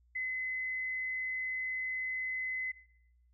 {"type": "tone", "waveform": "sine", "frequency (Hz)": 2034, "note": "C7", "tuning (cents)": -50, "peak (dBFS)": -33, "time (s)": [0.15, 2.72], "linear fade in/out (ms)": 10, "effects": ["noise-tail reverb RT60 0.7 s tail -17 dB re dry", "added 60 Hz sine -64 dBFS peak until 3.33 s"]}